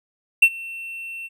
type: tone with ADSR envelope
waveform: triangle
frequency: 2700 Hz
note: E7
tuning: 41 cents sharp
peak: -5 dBFS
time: 0.42-1.29 s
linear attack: 8 ms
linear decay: 59 ms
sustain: -24 dB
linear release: 34 ms
effects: none